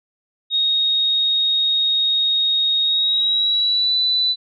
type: tone with pitch glide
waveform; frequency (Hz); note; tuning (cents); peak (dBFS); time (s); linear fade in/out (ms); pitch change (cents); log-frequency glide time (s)
sine; 3739 to 3984; A#7 to B7; +4 to +14; -15; 0.5-4.36; 50; +110; 2.82-3.95
effects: none